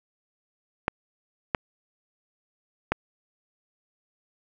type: clicks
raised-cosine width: 0.5 ms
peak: -7 dBFS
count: 3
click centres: 0.881 / 1.548 / 2.92 s
effects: none